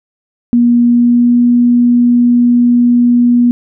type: tone with pitch glide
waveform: sine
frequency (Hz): 239.2 to 241.6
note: A#3 to B3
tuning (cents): +45 to -38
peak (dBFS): -5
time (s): 0.53-3.51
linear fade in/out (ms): 0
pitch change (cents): +17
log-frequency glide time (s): 0.83-1.41
effects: none